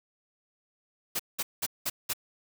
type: noise bursts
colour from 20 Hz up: white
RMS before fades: -30 dBFS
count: 5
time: 1.15-2.135 s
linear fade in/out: 10 ms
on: 45 ms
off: 190 ms
effects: none

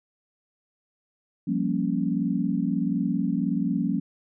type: chord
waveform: sine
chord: G half-diminished seventh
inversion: third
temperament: equal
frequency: 174.61 / 196 / 233.1 / 277.2 Hz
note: F3 / G3 / Bb3 / Db4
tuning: 0 / 0 / 0 / 0 cents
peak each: -28 dBFS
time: 1.47-4 s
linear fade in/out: 10 ms
effects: none

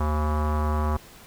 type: tone with low-pass filter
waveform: square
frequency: 75.9 Hz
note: D#2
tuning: 42 cents flat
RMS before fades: -24 dBFS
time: 0-0.97 s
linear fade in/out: 5 ms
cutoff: 1100 Hz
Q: 4.1
effects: pink hiss -48 dBFS RMS until 1.26 s

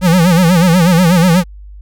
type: tone with vibrato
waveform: square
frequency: 174.61 Hz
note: F3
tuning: in tune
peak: -7 dBFS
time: 0.01-1.44 s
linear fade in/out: 50 ms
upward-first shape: sine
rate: 8.2 Hz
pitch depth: 130 cents each way
effects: added 50 Hz sine -30 dBFS peak until 1.81 s

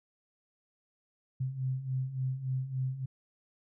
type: beating tone pair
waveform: sine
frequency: 128.2 / 131.7 Hz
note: C3 / C3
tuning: -35 / +12 cents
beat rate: 3.5 Hz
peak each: -37 / -32 dBFS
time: 1.4-3.06 s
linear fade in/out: 10 ms
effects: none

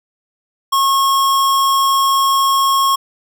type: tone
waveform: square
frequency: 1089 Hz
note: C#6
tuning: 31 cents flat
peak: -12 dBFS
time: 0.72-2.96 s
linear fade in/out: 10 ms
effects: none

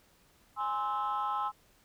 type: chord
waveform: sine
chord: Ab augmented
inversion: none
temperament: equal with one note detuned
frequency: 830.6 / 1046.5 / 1302.6 Hz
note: Ab5 / C6 / E6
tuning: 0 / 0 / -21 cents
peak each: -33 dBFS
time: 0.56-1.52 s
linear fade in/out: 50 ms
effects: tanh soft clip ceiling -25 dBFS + pink hiss -65 dBFS RMS until 1.84 s

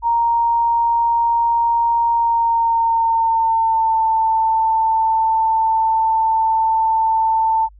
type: tone with pitch glide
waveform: sine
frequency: 932.3 to 890.7 Hz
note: A#5 to A5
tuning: 0 to +21 cents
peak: -13 dBFS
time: 0.02-7.69 s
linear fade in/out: 50 ms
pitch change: -79 cents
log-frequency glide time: 2.12-4.04 s
effects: added 50 Hz sine -42 dBFS peak until 7.79 s

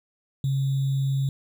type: tone with sample-and-hold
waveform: sine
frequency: 136 Hz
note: C#3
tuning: 33 cents flat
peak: -21 dBFS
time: 0.44-1.29 s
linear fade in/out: 2 ms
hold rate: 3675 Hz
effects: none

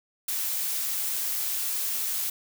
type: noise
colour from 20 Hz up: blue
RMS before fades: -29 dBFS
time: 0.28-2.3 s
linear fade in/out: 5 ms
effects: none

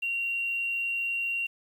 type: tone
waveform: sine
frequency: 2756 Hz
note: F7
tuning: 24 cents flat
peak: -27 dBFS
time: 0.02-1.47 s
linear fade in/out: 10 ms
effects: 9-bit

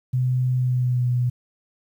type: tone with pitch glide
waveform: sine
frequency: 126.9 to 123.43 Hz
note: B2 to B2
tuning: +47 to -1 cents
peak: -18 dBFS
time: 0.13-1.3 s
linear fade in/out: 10 ms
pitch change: -48 cents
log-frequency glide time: 0.56-1.08 s
effects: 9-bit

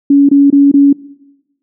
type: tone bursts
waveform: sine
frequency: 281.3 Hz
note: C#4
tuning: 26 cents sharp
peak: -3 dBFS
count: 4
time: 0.1-0.929 s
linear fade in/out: 5 ms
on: 190 ms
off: 23 ms
effects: noise-tail reverb RT60 1.0 s tail -20 dB re dry

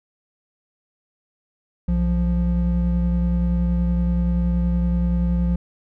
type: tone pair together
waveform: triangle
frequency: 61.74 / 174.63 Hz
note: B1 / F3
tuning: 0 / 0 cents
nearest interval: octave + tritone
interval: 1800 cents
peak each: -18 / -18 dBFS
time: 1.88-5.56 s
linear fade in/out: 5 ms
effects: none

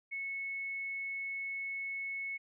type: tone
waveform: sine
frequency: 2200 Hz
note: C#7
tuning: 14 cents flat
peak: -36 dBFS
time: 0.11-2.38 s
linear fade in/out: 20 ms
effects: none

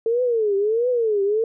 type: tone with vibrato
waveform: sine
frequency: 444.4 Hz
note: A4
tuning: 17 cents sharp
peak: -17 dBFS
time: 0.06-1.44 s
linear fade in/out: 2 ms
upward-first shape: triangle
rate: 1.5 Hz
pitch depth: 230 cents each way
effects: none

